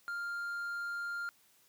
triangle tone, 1399 Hz, F6, 3 cents sharp, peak -34 dBFS, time 0.08-1.29 s, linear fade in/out 0 ms, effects white hiss -67 dBFS RMS until 1.68 s + high-pass 60 Hz 12 dB/octave

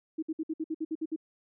sine tone bursts, 317.9 Hz, D#4, 37 cents sharp, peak -29 dBFS, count 10, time 0.18-1.162 s, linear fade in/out 10 ms, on 46 ms, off 58 ms, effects none

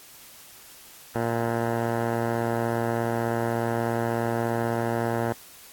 10% pulse tone with low-pass filter, 116.54 Hz, A#2, in tune, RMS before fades -26 dBFS, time 1.15-5.33 s, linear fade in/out 5 ms, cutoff 1200 Hz, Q 2.2, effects white hiss -48 dBFS RMS until 5.72 s + AAC 64 kbps

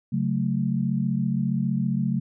sine chord, F# minor, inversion second, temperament equal, 138.59 / 185 / 220 Hz, C#3 / F#3 / A3, 0 / 0 / 0 cents, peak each -26 dBFS, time 0.12-2.2 s, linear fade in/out 10 ms, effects none

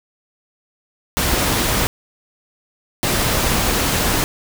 pink noise bursts at uneven times, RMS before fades -18 dBFS, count 2, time 1.17-1.87 / 3.03-4.24 s, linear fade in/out 0 ms, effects none

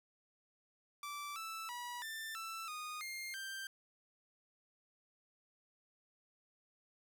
sawtooth tone with pitch steps, 1165 / 1320 / 970 / 1781 / 1329 / 1234 / 2118 / 1573 Hz, D6 / E6 / B5 / A6 / E6 / D#6 / C7 / G6, -14 / +2 / -31 / +21 / +14 / -15 / +21 / +6 cents, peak -39 dBFS, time 1.03-3.67 s, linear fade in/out 2 ms, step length 330 ms, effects none

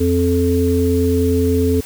harmonic tone, 87 Hz, F2, 6 cents flat, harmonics 1 / 3 / 5, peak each -17 / -17 / -17 dBFS, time 0-1.81 s, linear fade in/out 10 ms, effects white hiss -36 dBFS RMS until 1.85 s

